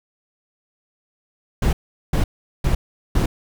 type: noise bursts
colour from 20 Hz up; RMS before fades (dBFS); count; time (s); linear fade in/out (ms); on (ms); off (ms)
brown; -17; 4; 1.62-3.26; 5; 110; 400
effects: none